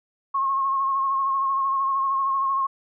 sine tone with vibrato, 1083 Hz, C#6, 41 cents flat, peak -20 dBFS, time 0.34-2.67 s, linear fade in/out 10 ms, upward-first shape sine, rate 13 Hz, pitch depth 33 cents each way, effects none

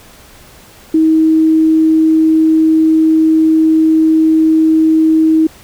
sine tone, 317.9 Hz, D#4, 37 cents sharp, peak -6 dBFS, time 0.94-5.47 s, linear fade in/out 5 ms, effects pink hiss -40 dBFS RMS until 5.63 s

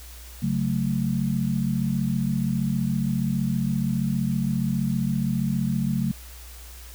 sine chord, F# minor, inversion second, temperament equal, 138.59 / 185 / 220 Hz, C#3 / F#3 / A3, 0 / 0 / 0 cents, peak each -26 dBFS, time 0.42-6.12 s, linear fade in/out 10 ms, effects added 60 Hz sine -41 dBFS peak until 6.94 s + white hiss -46 dBFS RMS until 6.94 s

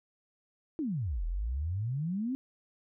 sine exponential two-way sweep, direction down then up, 338.2 to 39.17 to 273.4 Hz, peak -30 dBFS, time 0.79-2.35 s, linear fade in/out 0 ms, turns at 1.25 s, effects none

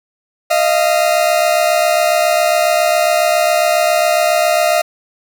40% pulse tone pair together, 622.3 / 689.6 Hz, D#5 / F5, 0 / -22 cents, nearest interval major second, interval 178 cents, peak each -13 dBFS, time 0.5-4.82 s, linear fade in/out 10 ms, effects 8-bit

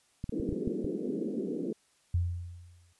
clicks, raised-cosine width 5 ms, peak -23 dBFS, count 7, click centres 0.241 / 0.294 / 0.399 / 0.491 / 0.526 / 0.675 / 0.845 s
white band-pass noise, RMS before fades -34 dBFS, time 0.32-1.73 s, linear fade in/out 5 ms, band 180 to 440 Hz, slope 48 dB/octave
sine tone with exponential decay, 87.31 Hz, F2, in tune, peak -23 dBFS, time 2.14-2.93 s, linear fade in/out 5 ms, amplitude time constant 170 ms
effects white hiss -68 dBFS RMS until 2.99 s + resampled to 24000 Hz

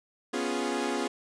sawtooth chord, C# dominant seventh, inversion third, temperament equal, 246.9 / 277.2 / 349.2 / 415.3 Hz, B3 / C#4 / E#4 / G#4, 0 / 0 / 0 / 0 cents, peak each -30 dBFS, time 0.33-1.08 s, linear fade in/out 10 ms, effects resampled to 22050 Hz + 10-bit

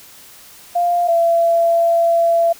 sine tone pair in turn, 698.5 / 674.7 Hz, F5 / E5, 0 / +40 cents, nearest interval minor second, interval 60 cents, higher first, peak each -13 / -11 dBFS, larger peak second, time 0.75-1.08 / 1.08-2.53 s, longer second, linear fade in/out 10 ms, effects white hiss -42 dBFS RMS until 2.59 s

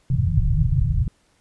white low-pass noise, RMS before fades -19 dBFS, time 0.1-1.08 s, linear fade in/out 2 ms, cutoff 160 Hz, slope 96 dB/octave, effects pink hiss -62 dBFS RMS until 1.4 s + resampled to 24000 Hz

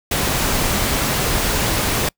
pink noise, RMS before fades -19 dBFS, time 0.11-2.09 s, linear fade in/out 5 ms, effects noise-tail reverb RT60 0.1 s tail -26 dB re dry

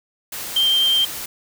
sine tone in noise, 3155 Hz, G7, 10 cents sharp, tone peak -14 dBFS, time 0.56-1.05 s, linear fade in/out 5 ms, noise white, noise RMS -30 dBFS, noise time 0.32-1.26 s, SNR +13 dB, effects none

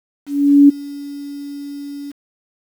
sine tone with ADSR envelope, 284.5 Hz, C#4, 45 cents sharp, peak -3 dBFS, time 0.26-2.12 s, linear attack 430 ms, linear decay 13 ms, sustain -23 dB, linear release 14 ms, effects 7-bit

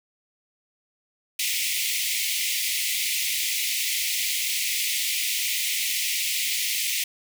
pink high-pass noise, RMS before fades -26 dBFS, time 1.39-7.04 s, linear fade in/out 5 ms, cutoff 2000 Hz, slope 96 dB/octave, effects none

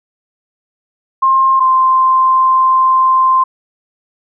sine tone pair in turn, 1062 / 1044.4 Hz, C6 / C6, +25 / -3 cents, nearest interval unison, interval 28 cents, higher first, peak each -7 dBFS, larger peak neither, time 1.22-1.6 / 1.6-3.44 s, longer second, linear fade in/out 10 ms, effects none

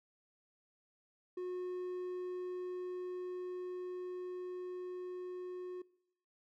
triangle tone with level ramp, 362.9 Hz, F#4, 34 cents flat, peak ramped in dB -36 to -40 dBFS, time 1.37-5.82 s, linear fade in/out 5 ms, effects noise-tail reverb RT60 0.7 s tail -21 dB re dry

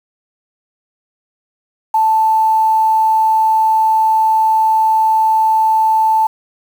sine tone with quantisation, 880 Hz, A5, in tune, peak -9 dBFS, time 1.94-6.27 s, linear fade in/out 5 ms, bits 6, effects none

